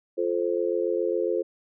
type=chord; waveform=sine; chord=F major; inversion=none; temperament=just; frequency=349.2 / 436.5 / 523.8 Hz; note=F4 / A4 / C5; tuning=0 / -14 / +2 cents; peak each=-27 / -27 / -28 dBFS; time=0.17-1.43 s; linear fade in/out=20 ms; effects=none